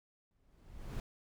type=noise with exponential growth; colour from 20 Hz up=brown; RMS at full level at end=-37 dBFS; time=0.31-1 s; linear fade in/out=1 ms; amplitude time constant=150 ms; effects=none